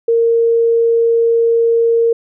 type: tone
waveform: sine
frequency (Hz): 462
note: A#4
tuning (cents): -16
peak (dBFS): -9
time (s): 0.08-2.13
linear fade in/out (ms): 5
effects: none